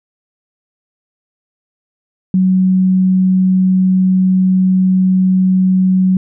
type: tone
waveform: sine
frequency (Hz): 186.5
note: F#3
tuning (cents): +14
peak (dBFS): -8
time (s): 2.34-6.17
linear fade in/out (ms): 2
effects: none